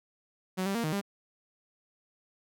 sawtooth tone with pitch steps, 186.3 / 196.3 / 232.7 / 155.5 / 200 Hz, F#3 / G3 / A#3 / D#3 / G3, +12 / +3 / -3 / -1 / +35 cents, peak -25 dBFS, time 0.57-1.015 s, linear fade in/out 20 ms, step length 89 ms, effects none

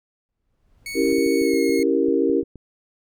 brown noise with exponential growth, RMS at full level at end -40 dBFS, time 0.29-1.12 s, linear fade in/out 0 ms, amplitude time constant 180 ms
sawtooth tone with pitch glide, 2219 to 2161 Hz, C#7 to C#7, +1 to -45 cents, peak -26 dBFS, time 0.86-1.83 s, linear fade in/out 2 ms, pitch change -46 cents, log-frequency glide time 1.39-1.57 s
sine chord, C# diminished seventh, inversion none, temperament equal, 277.2 / 329.6 / 392 / 466.2 Hz, C#4 / E4 / G4 / Bb4, 0 / 0 / 0 / 0 cents, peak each -22 dBFS, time 0.94-2.44 s, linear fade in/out 50 ms
clicks, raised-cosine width 3 ms, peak -27 dBFS, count 11, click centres 1.126 / 1.184 / 1.264 / 1.416 / 1.538 / 1.695 / 1.795 / 2.085 / 2.298 / 2.43 / 2.557 s
effects none

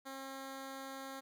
10% pulse tone, 269 Hz, C4, 48 cents sharp, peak -36 dBFS, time 0.05-1.21 s, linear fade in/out 20 ms, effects none

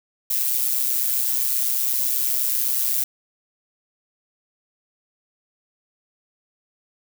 violet noise with amplitude modulation, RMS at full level -19 dBFS, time 0.3-3.04 s, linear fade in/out 5 ms, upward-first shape sine, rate 128 Hz, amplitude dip 65%, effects none

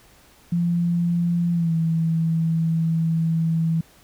sine tone with pitch glide, 172.1 to 163.29 Hz, F3 to E3, -25 to -16 cents, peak -18 dBFS, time 0.52-3.81 s, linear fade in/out 5 ms, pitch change -91 cents, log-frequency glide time 1.53-1.73 s, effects pink hiss -53 dBFS RMS until 4.03 s

